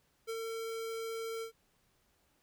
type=tone with ADSR envelope; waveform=square; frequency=452.3 Hz; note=A4; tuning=48 cents sharp; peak=-36 dBFS; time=0.27-1.52 s; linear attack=27 ms; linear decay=48 ms; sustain=-2 dB; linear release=99 ms; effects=pink hiss -73 dBFS RMS until 2.42 s